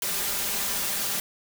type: noise with comb filter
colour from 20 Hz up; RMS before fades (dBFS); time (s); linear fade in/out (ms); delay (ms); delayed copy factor
white; -28; 0.02-1.2; 2; 5; +0.55
effects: none